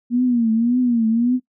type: tone with vibrato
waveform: sine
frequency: 236.5 Hz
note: A#3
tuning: 25 cents sharp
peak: -14 dBFS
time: 0.1-1.4 s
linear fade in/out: 50 ms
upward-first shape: triangle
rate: 1.8 Hz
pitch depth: 130 cents each way
effects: noise-tail reverb RT60 0.1 s tail -19 dB re dry